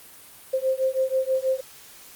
sine beating tone pair, 522 / 528.2 Hz, C5 / C5, -4 / +16 cents, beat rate 6.2 Hz, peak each -24 dBFS, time 0.53-1.61 s, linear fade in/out 10 ms, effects white hiss -47 dBFS RMS until 2.15 s + Opus 32 kbps

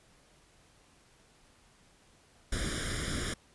pink noise with comb filter, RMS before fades -34 dBFS, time 2.52-3.34 s, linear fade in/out 5 ms, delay 0.57 ms, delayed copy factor +0.85, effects pink hiss -63 dBFS RMS until 3.54 s + resampled to 24000 Hz

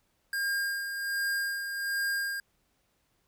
square tone with tremolo, 1611 Hz, G6, 47 cents sharp, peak -28 dBFS, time 0.33-2.4 s, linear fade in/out 2 ms, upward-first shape sine, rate 1.3 Hz, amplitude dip 50%, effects pink hiss -73 dBFS RMS until 3.27 s

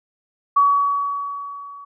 sine tone with level ramp, 1132 Hz, C#6, 36 cents sharp, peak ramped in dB -10 to -36 dBFS, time 0.56-1.85 s, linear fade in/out 10 ms, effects none

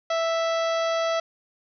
harmonic tone, 659.3 Hz, E5, in tune, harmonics 1 / 2 / 3 / 4 / 5 / 6 / 7 / 8 / 9, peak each -23 / -29 / -35 / -40 / -37 / -42 / -42 / -45 / -43 dBFS, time 0.1-1.2 s, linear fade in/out 5 ms, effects none

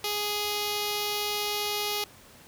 5% pulse tone with notch filter, 415.3 Hz, G#4, in tune, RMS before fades -30 dBFS, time 0.04-2.04 s, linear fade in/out 2 ms, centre 1600 Hz, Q 1.4, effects pink hiss -52 dBFS RMS until 2.47 s + high-pass 60 Hz 12 dB/octave

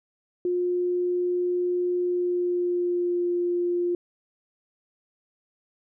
sine tone with pitch glide, 356.5 to 351 Hz, F4 to F4, +36 to +9 cents, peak -22 dBFS, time 0.45-3.95 s, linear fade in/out 2 ms, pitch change -27 cents, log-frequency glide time 1.98-3.29 s, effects none

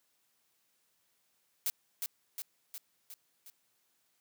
blue noise with echo, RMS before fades -32 dBFS, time 1.66-1.7 s, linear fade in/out 0 ms, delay 360 ms, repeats 5, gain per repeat -4 dB, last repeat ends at 3.5 s, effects white hiss -75 dBFS RMS until 4.2 s + high-pass 100 Hz 12 dB/octave

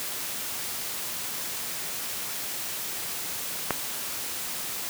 click, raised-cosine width 0.5 ms, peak -8 dBFS, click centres 3.707 s, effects white hiss -33 dBFS RMS until 4.89 s + high-pass 80 Hz 12 dB/octave

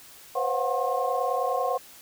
sine tone cluster, 497.8 / 536 / 715 / 745 / 1071 Hz, B4 / C5 / F5 / F#5 / C6, +14 / +42 / +41 / +12 / +40 cents, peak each -30 dBFS, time 0.35-1.78 s, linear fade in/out 10 ms, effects white hiss -49 dBFS RMS until 2.01 s

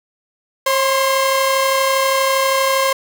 sawtooth tone pair together, 539.5 / 1046.5 Hz, C#5 / C6, -47 / 0 cents, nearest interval major seventh, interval 1147 cents, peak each -12 / -14 dBFS, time 0.66-2.93 s, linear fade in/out 5 ms, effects none

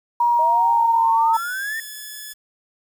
sine tone with pitch glide, 951 to 907 Hz, A#5 to A#5, +34 to -48 cents, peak -14 dBFS, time 0.2-1.37 s, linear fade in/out 5 ms, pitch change -82 cents, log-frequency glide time 0.3-1.19 s
sine exponential sweep, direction up, 622.3 to 1846 Hz, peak -24 dBFS, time 0.39-1.8 s, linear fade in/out 2 ms
5% pulse tone, 1714 Hz, A6, 46 cents flat, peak -22 dBFS, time 1.33-2.34 s, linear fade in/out 20 ms
effects 8-bit

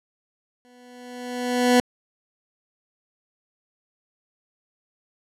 20% pulse tone with exponential growth, 246.9 Hz, B3, in tune, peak -8 dBFS, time 0.65-1.8 s, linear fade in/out 0 ms, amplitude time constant 250 ms, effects low-pass 11000 Hz 12 dB/octave

